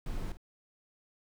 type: noise with echo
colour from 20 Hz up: brown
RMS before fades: -36 dBFS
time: 0.06-0.32 s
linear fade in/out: 2 ms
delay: 51 ms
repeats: 1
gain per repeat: -12 dB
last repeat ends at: 0.371 s
effects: none